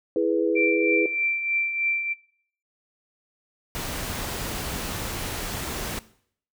sine chord, E major, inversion none, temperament equal with one note detuned, 329.6 / 418 / 493.9 Hz, E4 / G#4 / B4, 0 / +11 / 0 cents, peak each -24 dBFS, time 0.16-1.06 s, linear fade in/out 2 ms
sine tone with tremolo, 2349 Hz, D7, in tune, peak -21 dBFS, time 0.55-2.14 s, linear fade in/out 20 ms, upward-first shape triangle, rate 3.2 Hz, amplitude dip 60%
pink noise, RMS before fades -31 dBFS, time 3.75-5.99 s, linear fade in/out 0 ms
effects noise-tail reverb RT60 0.6 s tail -18 dB re dry

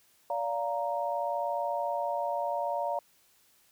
sine chord, Bb major, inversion first, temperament equal with one note detuned, 577.9 / 698.5 / 932.3 Hz, D5 / F5 / Bb5, -28 / 0 / 0 cents, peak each -33 dBFS, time 0.3-2.99 s, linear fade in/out 2 ms, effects white hiss -65 dBFS RMS until 3.71 s

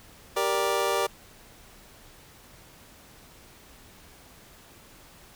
25% pulse chord, G minor, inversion none, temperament just, 392 / 470.4 / 588 Hz, G4 / Bb4 / D5, 0 / +16 / +2 cents, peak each -25 dBFS, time 0.36-1.07 s, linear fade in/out 10 ms, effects pink hiss -52 dBFS RMS until 5.35 s

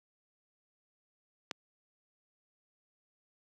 click, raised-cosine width 0.2 ms, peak -17 dBFS, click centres 1.512 s, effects high-pass 200 Hz 12 dB/octave

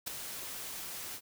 white noise with ADSR envelope, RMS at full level -33 dBFS, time 0.06-1.21 s, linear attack 18 ms, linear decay 4 ms, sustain -9 dB, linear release 58 ms, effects none

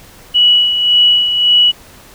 sine tone with tremolo, 2935 Hz, F#7, 15 cents flat, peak -5 dBFS, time 0.34-1.72 s, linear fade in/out 20 ms, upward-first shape sine, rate 1.8 Hz, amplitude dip 55%, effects pink hiss -40 dBFS RMS until 2.14 s

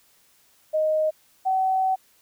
sine tone pair in turn, 622.3 / 758 Hz, D#5 / F#5, 0 / +42 cents, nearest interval minor third, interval 342 cents, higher second, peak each -19 dBFS, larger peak neither, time 0.73-1.11 / 1.45-1.96 s, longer second, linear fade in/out 20 ms, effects white hiss -60 dBFS RMS until 2.21 s

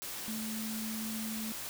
sine tone in noise, 220 Hz, A3, in tune, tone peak -37 dBFS, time 0.28-1.52 s, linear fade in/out 0 ms, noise white, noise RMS -41 dBFS, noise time 0.02-1.69 s, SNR +1 dB, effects none

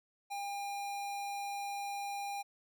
square tone, 804 Hz, G5, 44 cents sharp, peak -38 dBFS, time 0.3-2.43 s, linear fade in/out 20 ms, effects none

